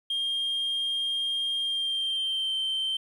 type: tone with pitch glide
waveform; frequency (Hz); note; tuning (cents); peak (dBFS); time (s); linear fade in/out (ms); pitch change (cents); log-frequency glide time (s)
sine; 3215 to 3116; G7 to G7; +43 to -11; -24; 0.1-2.97; 5; -54; 1.59-2.55
effects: tanh soft clip ceiling -24 dBFS + 10-bit